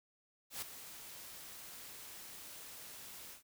white noise with ADSR envelope, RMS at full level -40 dBFS, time 0.5-3.43 s, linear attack 120 ms, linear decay 7 ms, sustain -11 dB, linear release 120 ms, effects none

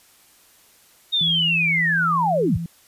sine linear sweep, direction down, 3729 to 46.25 Hz, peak -17 dBFS, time 1.12-2.58 s, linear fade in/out 20 ms
sine tone with pitch glide, 166.1 to 167.84 Hz, E3 to E3, +13 to +31 cents, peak -25 dBFS, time 1.21-2.66 s, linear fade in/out 2 ms, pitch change +18 cents, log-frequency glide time 1.48-2.14 s
effects white hiss -54 dBFS RMS until 2.87 s + resampled to 32000 Hz

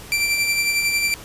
sawtooth tone with tremolo, 2349 Hz, D7, in tune, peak -13 dBFS, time 0.12-1.14 s, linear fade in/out 0 ms, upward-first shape sine, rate 11 Hz, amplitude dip 40%, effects pink hiss -39 dBFS RMS until 1.24 s + resampled to 32000 Hz

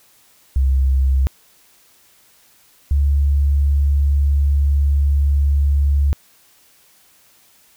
sine tone pair in turn, 66.5 / 70.86 Hz, C2 / C#2, +29 / +39 cents, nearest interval minor second, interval 110 cents, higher second, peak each -12 dBFS, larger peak neither, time 0.56-1.27 / 2.91-6.13 s, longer second, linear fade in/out 0 ms, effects white hiss -53 dBFS RMS until 7.76 s

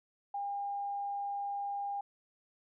sine tone, 805 Hz, G5, 46 cents sharp, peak -34 dBFS, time 0.34-2.01 s, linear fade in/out 5 ms, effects none

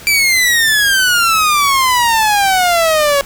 sawtooth exponential sweep, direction down, 2349 to 554.4 Hz, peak -6 dBFS, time 0.07-3.21 s, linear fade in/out 0 ms, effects pink hiss -34 dBFS RMS until 3.25 s

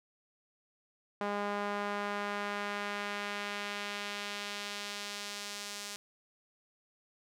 sawtooth tone with band-pass filter sweep, 204.2 Hz, G#3, 29 cents flat, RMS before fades -38 dBFS, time 1.21-5.96 s, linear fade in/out 0 ms, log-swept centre 920 to 6200 Hz, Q 0.89, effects none

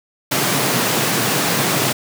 pink high-pass noise, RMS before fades -18 dBFS, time 0.31-1.93 s, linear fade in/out 10 ms, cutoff 110 Hz, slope 96 dB/octave, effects none

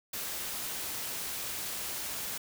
white noise, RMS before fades -37 dBFS, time 0.13-2.38 s, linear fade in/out 5 ms, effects none

